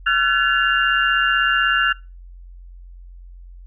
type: tone cluster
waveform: sine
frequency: 1365 / 1501 / 1718 / 2797 Hz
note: F6 / F#6 / A6 / F7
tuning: -40 / +24 / -42 / +2 cents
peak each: -19 / -19 / -20 / -22 dBFS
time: 0.06-1.93 s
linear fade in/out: 10 ms
effects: noise-tail reverb RT60 0.3 s tail -25 dB re dry + added 44 Hz sine -37 dBFS peak until 3.66 s